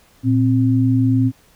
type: tone pair together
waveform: sine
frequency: 115.4 / 262.4 Hz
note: A#2 / C4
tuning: -17 / +5 cents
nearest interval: octave + major second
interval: 1422 cents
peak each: -15 dBFS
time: 0.23-1.32 s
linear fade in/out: 50 ms
effects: pink hiss -53 dBFS RMS until 1.55 s